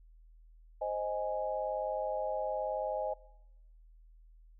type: chord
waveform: sine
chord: Ab major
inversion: first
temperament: equal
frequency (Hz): 523.3 / 622.3 / 830.6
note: C5 / Eb5 / Ab5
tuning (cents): 0 / 0 / 0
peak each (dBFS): -37 / -35 / -37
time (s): 0.81-3.14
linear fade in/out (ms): 10
effects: noise-tail reverb RT60 1.0 s tail -23 dB re dry + added 40 Hz sine -55 dBFS peak until 4.59 s